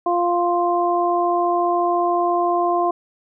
harmonic tone, 349.2 Hz, F4, in tune, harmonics 1 / 2 / 3, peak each -21 / -19 / -22 dBFS, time 0.06-2.91 s, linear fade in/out 5 ms, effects none

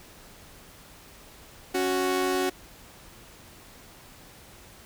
sawtooth tone pair together, 277.2 / 370 Hz, C#4 / F#4, 0 / 0 cents, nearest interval perfect fourth, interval 500 cents, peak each -26 / -21 dBFS, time 1.74-2.5 s, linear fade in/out 10 ms, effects pink hiss -50 dBFS RMS until 4.85 s

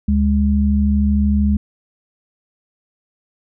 sine tone pair together, 73 / 206 Hz, D2 / G#3, -10 / -14 cents, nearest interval octave + tritone, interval 1796 cents, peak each -15 dBFS, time 0.08-1.57 s, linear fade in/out 5 ms, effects none

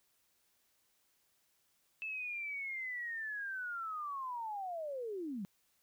sine linear sweep, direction down, 2637 to 178.9 Hz, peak -38 dBFS, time 2.02-5.45 s, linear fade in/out 0 ms, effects white hiss -75 dBFS RMS until 5.82 s

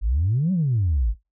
sine exponential two-way sweep, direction up then down, 47.06 to 194.3 to 47.06 Hz, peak -17 dBFS, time 0.01-1.15 s, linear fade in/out 50 ms, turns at 0.52 s, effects noise-tail reverb RT60 0.2 s tail -20 dB re dry + tanh soft clip ceiling -14 dBFS

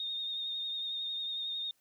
sine tone with vibrato, 3685 Hz, A#7, 21 cents flat, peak -34 dBFS, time 0-1.71 s, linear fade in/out 2 ms, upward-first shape triangle, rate 11 Hz, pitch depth 32 cents each way, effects white hiss -73 dBFS RMS until 1.8 s

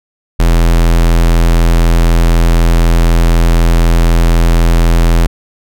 square tone, 42 Hz, E1, 33 cents sharp, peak -6 dBFS, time 0.39-5.27 s, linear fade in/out 10 ms, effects none

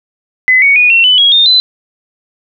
sine tone with pitch steps, 2024 / 2233 / 2463 / 2717 / 2998 / 3307 / 3648 / 4025 Hz, B6 / C#7 / D#7 / F7 / F#7 / G#7 / A#7 / B7, +42 / +12 / -18 / -48 / +22 / -8 / -38 / +32 cents, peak -4 dBFS, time 0.48-1.6 s, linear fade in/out 0 ms, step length 140 ms, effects none

